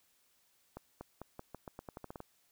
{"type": "accelerating click train", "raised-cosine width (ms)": 1, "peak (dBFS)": -30, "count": 13, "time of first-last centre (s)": [0.77, 2.204], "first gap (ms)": 240, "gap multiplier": 0.86, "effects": ["white hiss -72 dBFS RMS until 2.51 s"]}